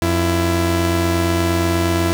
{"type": "tone pair together", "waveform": "sawtooth", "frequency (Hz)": [88.44, 333.9], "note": ["F2", "E4"], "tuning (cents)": [22, 22], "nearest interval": "octave + major seventh", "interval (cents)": 2300, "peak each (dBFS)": -14, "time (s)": [0.02, 2.13], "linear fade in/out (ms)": 0, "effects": ["8-bit"]}